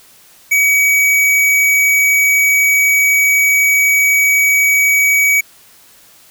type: tone with hard clipping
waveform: sine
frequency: 2268 Hz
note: C#7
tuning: 39 cents sharp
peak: -10 dBFS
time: 0.51-5.41 s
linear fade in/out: 10 ms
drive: 18 dB
effects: white hiss -45 dBFS RMS until 6.3 s